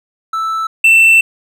triangle tone pair in turn, 1318.5 / 2677 Hz, E6 / E7, 0 / +26 cents, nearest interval octave, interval 1226 cents, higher second, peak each -13 / -3 dBFS, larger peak second, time 0.33-0.67 / 0.84-1.21 s, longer second, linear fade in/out 5 ms, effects none

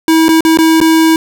square tone with dropouts, 322.4 Hz, E4, 38 cents flat, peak -6 dBFS, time 0.08-1.16 s, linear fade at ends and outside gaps 1 ms, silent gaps 0.283-0.29 / 0.407-0.45 / 0.573-0.587 / 0.803-0.813 s, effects none

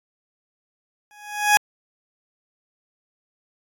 20% pulse tone with exponential growth, 833 Hz, G#5, 5 cents sharp, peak -5 dBFS, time 1.11-1.57 s, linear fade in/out 0 ms, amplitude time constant 99 ms, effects AAC 64 kbps

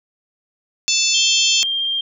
harmonic tone, 880 Hz, A5, in tune, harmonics 3 / 4 / 5 / 6 / 7 / 8, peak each -22 / -22 / -22 / -22 / -22 / -22 dBFS, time 0.88-1.63 s, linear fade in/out 0 ms
sine tone with vibrato, 3191 Hz, G7, 30 cents sharp, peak -18 dBFS, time 1.14-2.01 s, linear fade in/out 5 ms, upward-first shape sine, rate 15 Hz, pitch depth 10 cents each way
effects none

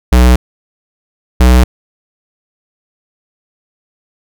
square tone pair in turn, 61.74 / 62.17 Hz, B1 / B1, 0 / +12 cents, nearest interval unison, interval 12 cents, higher second, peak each -4 dBFS, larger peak neither, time 0.12-0.36 / 1.4-1.64 s, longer neither, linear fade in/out 5 ms, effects none

